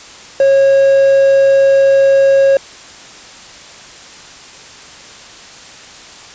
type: tone with quantisation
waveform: triangle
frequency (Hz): 546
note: C#5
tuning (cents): -26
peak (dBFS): -4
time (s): 0.4-2.57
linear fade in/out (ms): 2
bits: 5
effects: white hiss -35 dBFS RMS until 6.34 s + resampled to 16000 Hz